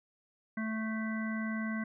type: harmonic tone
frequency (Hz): 220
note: A3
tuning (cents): 0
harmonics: 1 / 3 / 5 / 7 / 9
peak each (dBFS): -33 / -47 / -46 / -43 / -43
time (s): 0.57-1.84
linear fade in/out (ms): 5
effects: none